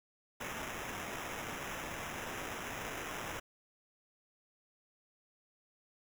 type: noise with sample-and-hold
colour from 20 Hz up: violet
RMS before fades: -42 dBFS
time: 0.4-3.4 s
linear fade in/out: 10 ms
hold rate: 4410 Hz
effects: none